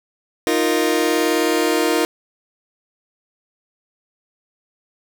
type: chord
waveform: sawtooth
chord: Eb suspended second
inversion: none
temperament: just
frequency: 311.1 / 350 / 466.7 Hz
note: Eb4 / F4 / Bb4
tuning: 0 / +4 / +2 cents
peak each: -16 dBFS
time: 0.47-2.05 s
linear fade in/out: 0 ms
effects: none